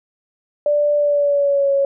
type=tone with pitch glide; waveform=sine; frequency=587.3 to 554.3 Hz; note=D5 to C#5; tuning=0 to 0 cents; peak=-13 dBFS; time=0.66-1.85 s; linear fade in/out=2 ms; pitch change=-100 cents; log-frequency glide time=0.96-1.72 s; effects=none